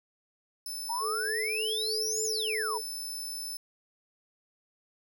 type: tone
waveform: 20% pulse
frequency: 5274 Hz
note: E8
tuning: in tune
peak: -30 dBFS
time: 0.66-3.57 s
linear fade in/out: 2 ms
type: exponential two-way sweep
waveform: sine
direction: up then down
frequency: 884 to 7410 to 884 Hz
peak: -30 dBFS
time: 0.89-2.78 s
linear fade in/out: 10 ms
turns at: 2.23 s
type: tone with tremolo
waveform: sine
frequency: 436.2 Hz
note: A4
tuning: 15 cents flat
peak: -33 dBFS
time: 1-2.82 s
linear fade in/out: 50 ms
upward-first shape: square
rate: 3.4 Hz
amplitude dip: 25%
effects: 10-bit